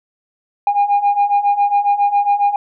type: beating tone pair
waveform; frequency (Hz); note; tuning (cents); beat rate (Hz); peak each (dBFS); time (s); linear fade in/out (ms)
sine; 808 / 815.3; G#5 / G#5; -48 / -32; 7.3; -15 / -12; 0.67-2.56; 2
effects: tanh soft clip ceiling -8 dBFS